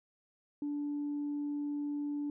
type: tone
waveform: sine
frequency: 291 Hz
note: D4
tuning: 16 cents flat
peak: -32 dBFS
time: 0.62-2.3 s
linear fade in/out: 2 ms
effects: tanh soft clip ceiling -30 dBFS